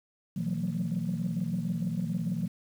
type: tone cluster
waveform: sine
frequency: 121.2 / 162.1 / 179.9 / 186.6 / 226.3 Hz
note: B2 / E3 / F#3 / F#3 / A3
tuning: -32 / -29 / -48 / +15 / +49 cents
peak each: -38 / -32 / -32 / -36 / -35 dBFS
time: 0.36-2.48 s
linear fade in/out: 10 ms
effects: tanh soft clip ceiling -22 dBFS + 9-bit